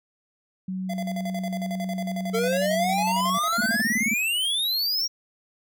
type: tone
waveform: sine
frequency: 187.1 Hz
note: F#3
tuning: 20 cents sharp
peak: -27 dBFS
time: 0.68-3.38 s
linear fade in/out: 5 ms
type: tone with tremolo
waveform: square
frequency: 682 Hz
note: F5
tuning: 41 cents flat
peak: -31 dBFS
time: 0.89-3.81 s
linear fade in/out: 10 ms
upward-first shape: square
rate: 11 Hz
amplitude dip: 80%
type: exponential sweep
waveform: square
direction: up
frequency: 440 to 5690 Hz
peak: -23 dBFS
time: 2.33-5.08 s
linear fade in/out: 20 ms
type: tone bursts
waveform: sine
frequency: 220.3 Hz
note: A3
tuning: 2 cents sharp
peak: -23 dBFS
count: 11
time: 3.58-4.139 s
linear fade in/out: 5 ms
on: 29 ms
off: 24 ms
effects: none